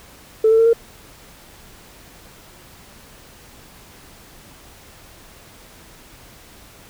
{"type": "tone with pitch steps", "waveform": "sine", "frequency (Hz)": [440, 447.2, 454.5, 461.9], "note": ["A4", "A4", "A#4", "A#4"], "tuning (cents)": [0, 28, -44, -16], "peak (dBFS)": -9, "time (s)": [0.44, 0.732], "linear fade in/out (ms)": 5, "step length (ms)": 73, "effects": ["tanh soft clip ceiling -6 dBFS", "pink hiss -45 dBFS RMS until 6.89 s"]}